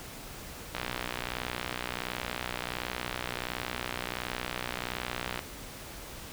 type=click train; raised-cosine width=0.3 ms; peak=-16 dBFS; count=286; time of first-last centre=0.75-5.392 s; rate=61.4 Hz; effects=pink hiss -44 dBFS RMS until 6.32 s